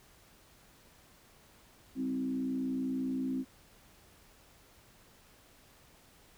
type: tone with frequency modulation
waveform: sine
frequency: 261.6 Hz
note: C4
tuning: in tune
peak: -31 dBFS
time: 1.95-3.45 s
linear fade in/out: 50 ms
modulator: 60.1 Hz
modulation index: 0.72
effects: pink hiss -61 dBFS RMS until 6.37 s